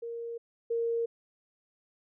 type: tone pair in turn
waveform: sine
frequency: 466.2 / 463.8 Hz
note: A#4 / A#4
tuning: 0 / -9 cents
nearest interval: unison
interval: 9 cents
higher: first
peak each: -35 / -27 dBFS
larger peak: second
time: 0.02-0.38 / 0.7-1.06 s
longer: neither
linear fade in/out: 10 ms
effects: none